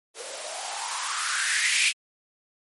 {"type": "noise with band-pass filter sweep", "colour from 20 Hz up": "violet", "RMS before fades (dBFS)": -27, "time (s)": [0.14, 1.93], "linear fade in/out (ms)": 50, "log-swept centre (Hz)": [440, 2600], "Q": 5.5, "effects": ["MP3 48 kbps"]}